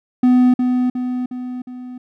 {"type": "tone with echo", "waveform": "triangle", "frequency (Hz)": 250.4, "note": "B3", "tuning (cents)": 24, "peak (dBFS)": -7, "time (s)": [0.23, 0.54], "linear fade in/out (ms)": 5, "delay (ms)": 360, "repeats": 4, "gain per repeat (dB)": -5, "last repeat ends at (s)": 1.98, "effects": []}